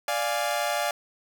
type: chord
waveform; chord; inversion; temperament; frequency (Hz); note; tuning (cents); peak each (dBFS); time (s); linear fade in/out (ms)
sawtooth; D diminished; none; equal; 587.3 / 698.5 / 830.6; D5 / F5 / Ab5; 0 / 0 / 0; -25 / -25 / -27; 0.08-0.91; 2
effects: none